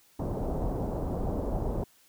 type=low-pass noise; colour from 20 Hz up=pink; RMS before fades=-31 dBFS; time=0.19-1.84 s; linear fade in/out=5 ms; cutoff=780 Hz; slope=24 dB/octave; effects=white hiss -62 dBFS RMS until 2.08 s